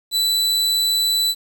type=tone; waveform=40% pulse; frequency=3979 Hz; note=B7; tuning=12 cents sharp; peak=-15 dBFS; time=0.11-1.35 s; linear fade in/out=50 ms; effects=8-bit